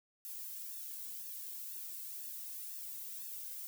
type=noise with flanger; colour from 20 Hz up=violet; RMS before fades=-45 dBFS; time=0.25-3.67 s; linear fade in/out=0 ms; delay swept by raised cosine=1.1 to 1.92 ms; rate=2 Hz; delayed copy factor=+0.7; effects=none